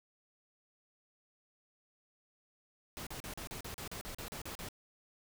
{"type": "noise bursts", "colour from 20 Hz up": "pink", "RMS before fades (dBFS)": -44, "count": 13, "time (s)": [2.97, 4.687], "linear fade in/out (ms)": 0, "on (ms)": 97, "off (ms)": 38, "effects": []}